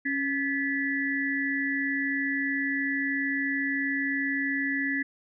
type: tone cluster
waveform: sine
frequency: 276.3 / 1724 / 1967 Hz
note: C#4 / A6 / B6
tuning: -6 / -36 / -7 cents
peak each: -30 dBFS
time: 0.05-5.03 s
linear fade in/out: 10 ms
effects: none